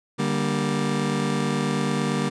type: chord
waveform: 30% pulse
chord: G minor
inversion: second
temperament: just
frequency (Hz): 147 / 196 / 235.2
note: D3 / G3 / Bb3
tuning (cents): +2 / 0 / +16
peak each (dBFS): -24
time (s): 0.18-2.3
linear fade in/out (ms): 20
effects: resampled to 22050 Hz